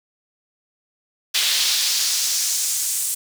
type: noise with high-pass filter sweep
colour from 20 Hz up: brown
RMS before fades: -21 dBFS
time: 1.34-3.15 s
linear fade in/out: 10 ms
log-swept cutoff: 3500 to 8600 Hz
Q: 1.7
effects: none